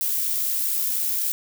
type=noise with amplitude modulation; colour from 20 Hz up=violet; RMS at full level=-23 dBFS; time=0.01-1.32 s; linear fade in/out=0 ms; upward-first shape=sine; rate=63.9 Hz; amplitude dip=25%; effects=none